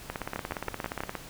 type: two click trains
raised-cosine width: 0.5 ms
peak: -16 / -17 dBFS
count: 5 / 19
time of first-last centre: 0.36-1.005 / 0.1-1.153 s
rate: 6.2 / 17.1 Hz
effects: pink hiss -46 dBFS RMS until 1.29 s